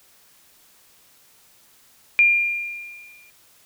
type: tone with exponential decay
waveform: sine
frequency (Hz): 2400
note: D7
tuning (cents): +37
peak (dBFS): -10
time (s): 2.19-3.3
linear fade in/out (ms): 0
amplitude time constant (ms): 240
effects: white hiss -55 dBFS RMS until 3.65 s